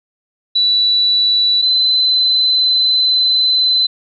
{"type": "tone pair in turn", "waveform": "sine", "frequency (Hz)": [3951, 4039], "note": ["B7", "B7"], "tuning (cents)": [0, 38], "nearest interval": "unison", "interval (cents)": 38, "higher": "second", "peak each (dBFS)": -10, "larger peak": "neither", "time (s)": [[0.55, 1.62], [1.62, 3.87]], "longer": "second", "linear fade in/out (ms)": 10, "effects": []}